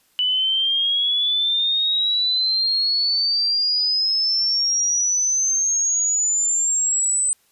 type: exponential sweep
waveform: sine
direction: up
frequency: 2970 to 8120 Hz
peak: -17 dBFS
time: 0.19-7.33 s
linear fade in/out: 0 ms
effects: white hiss -61 dBFS RMS until 7.51 s + resampled to 32000 Hz